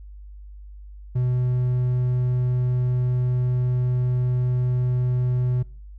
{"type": "tone", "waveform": "triangle", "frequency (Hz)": 124.8, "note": "B2", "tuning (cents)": 19, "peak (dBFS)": -17, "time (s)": [1.15, 5.63], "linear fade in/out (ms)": 10, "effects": ["noise-tail reverb RT60 0.4 s tail -23 dB re dry", "added 50 Hz sine -38 dBFS peak until 5.98 s"]}